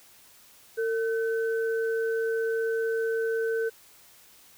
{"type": "tone pair together", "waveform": "sine", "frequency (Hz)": [452.6, 1522.4], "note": ["A4", "F#6"], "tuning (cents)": [49, 49], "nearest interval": "octave + major sixth", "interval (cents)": 2100, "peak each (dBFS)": [-25, -34], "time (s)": [0.77, 3.7], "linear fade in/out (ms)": 20, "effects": ["white hiss -55 dBFS RMS until 4.57 s"]}